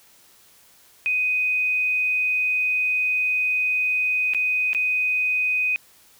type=tone with dropouts; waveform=sine; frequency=2500 Hz; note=D#7; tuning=8 cents sharp; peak=-19 dBFS; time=1.06-5.76 s; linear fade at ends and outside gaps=0 ms; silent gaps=4.336-4.347 / 4.732-4.748 s; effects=white hiss -54 dBFS RMS until 6.19 s